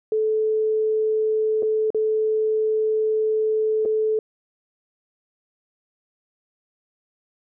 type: tone with dropouts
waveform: sine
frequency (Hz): 434.8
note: A4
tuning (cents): -21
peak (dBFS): -18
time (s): 0.12-4.19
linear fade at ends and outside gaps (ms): 2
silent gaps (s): 1.624-1.63 / 1.904-1.946 / 3.852-3.857
effects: none